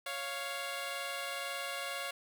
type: tone pair together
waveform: 10% pulse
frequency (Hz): 554.4 / 698.5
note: C#5 / F5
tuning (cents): 0 / 0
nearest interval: major third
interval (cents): 400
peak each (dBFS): -31 / -32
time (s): 0.06-2.11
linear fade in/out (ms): 5
effects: none